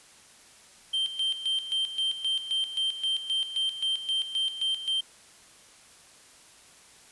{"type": "tone with tremolo", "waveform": "triangle", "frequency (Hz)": 3140, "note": "G7", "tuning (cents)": 2, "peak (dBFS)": -23, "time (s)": [0.93, 5.01], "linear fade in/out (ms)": 10, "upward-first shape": "square", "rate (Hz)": 3.8, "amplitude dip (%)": 70, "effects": ["white hiss -54 dBFS RMS until 7.11 s", "resampled to 24000 Hz"]}